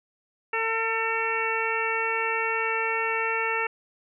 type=harmonic tone; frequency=450.2 Hz; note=A4; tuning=40 cents sharp; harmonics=1 / 2 / 3 / 4 / 5 / 6; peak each=-31 / -31 / -31 / -31 / -31 / -31 dBFS; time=0.53-3.67 s; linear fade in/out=5 ms; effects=none